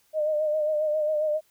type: tone with vibrato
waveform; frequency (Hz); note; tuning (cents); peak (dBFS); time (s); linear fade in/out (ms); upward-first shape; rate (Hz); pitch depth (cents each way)
sine; 611; D#5; -32; -22; 0.13-1.41; 50; sine; 7.4; 43
effects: white hiss -65 dBFS RMS until 1.5 s